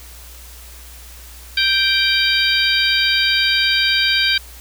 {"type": "harmonic tone with a mistuned harmonic", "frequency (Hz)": 784, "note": "G5", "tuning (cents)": 0, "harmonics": [2, 3, 4, 5, 6], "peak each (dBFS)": [-20, -20, -20, -20, -20], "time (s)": [1.57, 4.38], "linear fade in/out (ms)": 5, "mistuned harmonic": 5, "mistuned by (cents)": -59, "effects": ["added 60 Hz sine -38 dBFS peak until 4.6 s", "white hiss -41 dBFS RMS until 4.6 s"]}